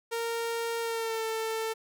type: tone with pitch glide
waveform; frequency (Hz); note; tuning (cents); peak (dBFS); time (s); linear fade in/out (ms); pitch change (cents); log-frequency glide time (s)
sawtooth; 462.4 to 445.4; A#4 to A4; -14 to +21; -26; 0.11-1.74; 20; -65; 0.8-1.24
effects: none